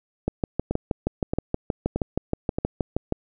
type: two click trains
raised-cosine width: 2 ms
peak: -11 / -9 dBFS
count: 4 / 19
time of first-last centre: 0.71-2.585 / 0.28-3.124 s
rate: 1.6 / 6.33 Hz
effects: none